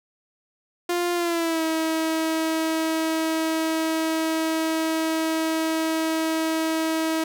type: tone with pitch glide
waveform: sawtooth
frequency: 350.1 to 321 Hz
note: F4 to E4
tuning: +4 to -46 cents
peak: -18 dBFS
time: 0.89-7.24 s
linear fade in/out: 5 ms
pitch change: -150 cents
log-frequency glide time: 1.14-1.63 s
effects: none